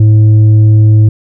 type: tone with tanh clipping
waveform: triangle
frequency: 107.7 Hz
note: A2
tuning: 37 cents flat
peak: -3 dBFS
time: 0-1.09 s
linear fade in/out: 5 ms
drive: 9 dB
effects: none